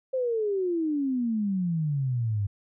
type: exponential sweep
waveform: sine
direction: down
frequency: 531 to 98 Hz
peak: -24 dBFS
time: 0.13-2.47 s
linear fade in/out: 10 ms
effects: none